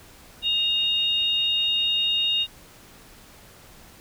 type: tone pair together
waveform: sine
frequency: 2825 / 3720 Hz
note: F7 / A#7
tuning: +19 / -4 cents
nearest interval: perfect fourth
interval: 477 cents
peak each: -23 dBFS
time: 0.42-2.47 s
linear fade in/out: 50 ms
effects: pink hiss -49 dBFS RMS until 4 s